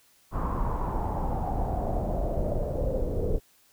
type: noise with low-pass filter sweep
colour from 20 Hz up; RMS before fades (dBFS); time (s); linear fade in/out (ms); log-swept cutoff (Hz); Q
brown; -28; 0.31-3.4; 50; 1100 to 470; 5.5
effects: white hiss -62 dBFS RMS until 3.72 s